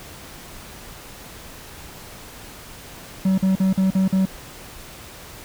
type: tone bursts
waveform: triangle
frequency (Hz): 190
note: F#3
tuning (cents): +46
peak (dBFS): -13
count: 6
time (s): 3.25-4.255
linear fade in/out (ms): 5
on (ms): 130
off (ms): 45
effects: pink hiss -40 dBFS RMS until 5.44 s

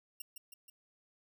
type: tone with echo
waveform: 5% pulse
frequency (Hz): 2783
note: F7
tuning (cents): -7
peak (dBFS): -32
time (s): 0.2-0.22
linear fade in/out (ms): 5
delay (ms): 160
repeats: 3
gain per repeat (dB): -4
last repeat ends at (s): 0.7
effects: none

